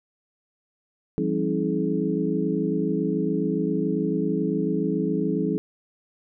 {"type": "tone cluster", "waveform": "sine", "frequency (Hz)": [170.2, 197.4, 268.1, 319.4, 425.4], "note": ["F3", "G3", "C4", "D#4", "G#4"], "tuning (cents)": [-44, 12, 42, 45, 42], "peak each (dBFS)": -28, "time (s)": [1.18, 5.58], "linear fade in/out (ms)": 0, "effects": []}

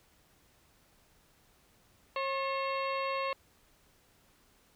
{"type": "harmonic tone with a mistuned harmonic", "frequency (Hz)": 541, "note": "C#5", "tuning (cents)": -42, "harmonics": [1, 2, 3, 4, 5, 6, 7, 8], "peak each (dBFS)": [-35, -34, -48, -42, -41, -51, -50, -48], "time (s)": [2.16, 3.33], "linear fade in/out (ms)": 2, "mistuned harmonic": 3, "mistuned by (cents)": 120, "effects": ["pink hiss -66 dBFS RMS until 4.75 s"]}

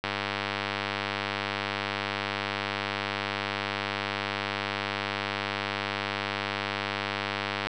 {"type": "click train", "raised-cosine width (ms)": 0.3, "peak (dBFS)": -12, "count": 764, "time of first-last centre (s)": [0.04, 7.67], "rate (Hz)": 100, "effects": []}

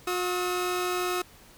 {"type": "tone pair together", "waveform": "sawtooth", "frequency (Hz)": [359.9, 1281], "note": ["F#4", "E6"], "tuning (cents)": [-48, -50], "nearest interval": "octave + minor seventh", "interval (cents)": 2198, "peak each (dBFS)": [-24, -28], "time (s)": [0.07, 1.22], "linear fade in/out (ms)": 5, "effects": ["pink hiss -53 dBFS RMS until 1.57 s"]}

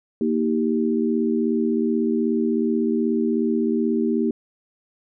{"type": "chord", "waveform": "sine", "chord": "Eb major", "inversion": "second", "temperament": "equal with one note detuned", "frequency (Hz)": [233.1, 315.7, 392], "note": ["Bb3", "Eb4", "G4"], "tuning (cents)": [0, 25, 0], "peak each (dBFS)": [-21, -24, -24], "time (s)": [0.21, 4.31], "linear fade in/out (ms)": 2, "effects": []}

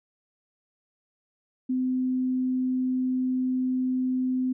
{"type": "tone", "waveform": "sine", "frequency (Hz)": 256, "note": "C4", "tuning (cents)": -38, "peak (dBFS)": -23, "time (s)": [1.69, 4.53], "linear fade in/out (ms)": 10, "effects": []}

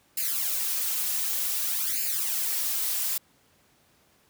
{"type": "noise with flanger", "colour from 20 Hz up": "blue", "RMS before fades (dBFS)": -28, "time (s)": [0.17, 3.18], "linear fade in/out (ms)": 5, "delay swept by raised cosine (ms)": [0.42, 4.12], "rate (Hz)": 0.54, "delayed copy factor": 0.8, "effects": ["pink hiss -63 dBFS RMS until 4.29 s", "high-pass 80 Hz 12 dB/octave"]}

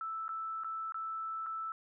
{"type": "tone with dropouts", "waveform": "sine", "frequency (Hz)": 1318.5, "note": "E6", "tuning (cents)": 0, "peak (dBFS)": -36, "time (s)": [0.01, 1.72], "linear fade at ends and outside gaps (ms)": 1, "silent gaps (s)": [[0.281, 0.291], [0.636, 0.645], [0.922, 0.944], [1.462, 1.466]], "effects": []}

